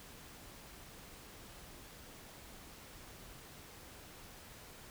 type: silence
effects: pink hiss -54 dBFS RMS until 4.9 s